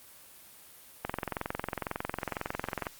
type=click train; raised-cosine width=0.5 ms; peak=-16 dBFS; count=41; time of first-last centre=1.05-2.868 s; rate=22 Hz; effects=white hiss -53 dBFS RMS until 2.99 s + Opus 32 kbps